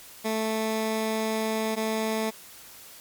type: tone pair in turn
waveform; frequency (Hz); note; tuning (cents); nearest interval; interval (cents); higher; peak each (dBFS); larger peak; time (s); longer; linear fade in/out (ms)
15% pulse; 220 / 220; A3 / A3; 0 / 0; unison; 0; neither; -19; neither; 0.24-1.76 / 1.76-2.31; first; 20
effects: white hiss -47 dBFS RMS until 3 s + MP3 96 kbps